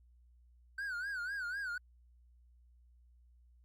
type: tone with vibrato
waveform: triangle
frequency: 1525 Hz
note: G6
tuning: 48 cents flat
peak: -35 dBFS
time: 0.78-1.78 s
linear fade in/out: 5 ms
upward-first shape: sine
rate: 4 Hz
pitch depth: 140 cents each way
effects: added 60 Hz sine -61 dBFS peak until 3.64 s + Opus 48 kbps